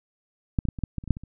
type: clicks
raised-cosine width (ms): 5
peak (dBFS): -10 / -18 / -12 / -23 / -12 / -16 / -28 / -23 / -7 / -24 / -29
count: 11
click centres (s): 0.588 / 0.653 / 0.687 / 0.788 / 0.837 / 0.983 / 1.039 / 1.077 / 1.107 / 1.169 / 1.236
effects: none